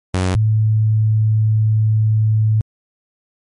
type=tone pair in turn; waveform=sawtooth / sine; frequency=92.5 / 108.86 Hz; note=F#2 / A2; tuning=0 / -18 cents; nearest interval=minor third; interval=282 cents; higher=second; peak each=-11 dBFS; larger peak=neither; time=0.14-0.35 / 0.35-2.61 s; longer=second; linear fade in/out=0 ms; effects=MP3 48 kbps